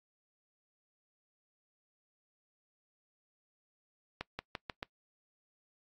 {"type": "accelerating click train", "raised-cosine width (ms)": 0.3, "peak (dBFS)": -21, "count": 5, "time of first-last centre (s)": [4.21, 4.829], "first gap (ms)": 180, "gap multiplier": 0.9, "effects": ["noise-tail reverb RT60 0.1 s tail -23 dB re dry", "AAC 32 kbps"]}